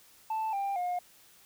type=tone with pitch steps; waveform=sine; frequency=880 / 793.1 / 714.8 Hz; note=A5 / G5 / F5; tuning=0 / +20 / +40 cents; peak=-27 dBFS; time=0.3-0.99 s; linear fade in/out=5 ms; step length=230 ms; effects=tanh soft clip ceiling -28 dBFS + white hiss -59 dBFS RMS until 1.45 s